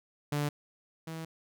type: tone pair in turn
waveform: sawtooth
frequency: 146.4 / 161.93 Hz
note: D3 / E3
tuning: -5 / -31 cents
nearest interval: major second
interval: 174 cents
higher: second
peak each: -25 / -34 dBFS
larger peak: first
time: 0.32-0.49 / 1.07-1.25 s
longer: second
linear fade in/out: 5 ms
effects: none